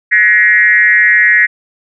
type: tone with frequency modulation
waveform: sine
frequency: 1900 Hz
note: A#6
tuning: 33 cents sharp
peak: -5 dBFS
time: 0.11-1.47 s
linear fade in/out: 20 ms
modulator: 206 Hz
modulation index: 1
effects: none